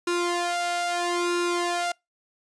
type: tone with flanger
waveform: sawtooth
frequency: 349.3 Hz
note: F4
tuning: in tune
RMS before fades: -26 dBFS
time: 0.07-1.92 s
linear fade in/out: 5 ms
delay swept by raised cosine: 0.76 to 1.51 ms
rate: 0.77 Hz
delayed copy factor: +0.9
effects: noise-tail reverb RT60 0.2 s tail -26 dB re dry + resampled to 22050 Hz